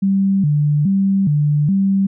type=tone with vibrato; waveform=sine; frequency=169.7 Hz; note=F3; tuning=49 cents flat; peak=-12 dBFS; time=0.02-2.07 s; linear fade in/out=10 ms; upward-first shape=square; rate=1.2 Hz; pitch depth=240 cents each way; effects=none